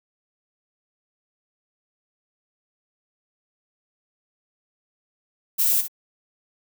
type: noise with echo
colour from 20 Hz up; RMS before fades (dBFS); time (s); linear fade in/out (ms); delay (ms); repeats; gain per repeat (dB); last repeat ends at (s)
violet; -20; 5.58-5.82; 20; 62; 1; -10; 5.882
effects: none